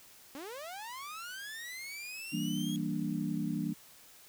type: linear sweep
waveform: sawtooth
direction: up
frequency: 260 to 3322 Hz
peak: -38 dBFS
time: 0.35-2.76 s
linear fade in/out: 0 ms
type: chord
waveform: sine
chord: E half-diminished seventh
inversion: none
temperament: equal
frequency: 164.81 / 196 / 233.1 / 293.7 Hz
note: E3 / G3 / Bb3 / D4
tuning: 0 / 0 / 0 / 0 cents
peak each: -37 dBFS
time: 2.32-3.74 s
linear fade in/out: 20 ms
effects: white hiss -57 dBFS RMS until 4.28 s